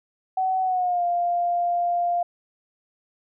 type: tone with pitch glide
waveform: sine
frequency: 753 to 698.5 Hz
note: F#5 to F5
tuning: +30 to 0 cents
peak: -20 dBFS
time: 0.37-2.23 s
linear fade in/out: 5 ms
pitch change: -130 cents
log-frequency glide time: 0.62-1.04 s
effects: none